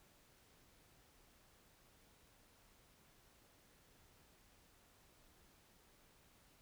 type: silence
effects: pink hiss -69 dBFS RMS until 6.61 s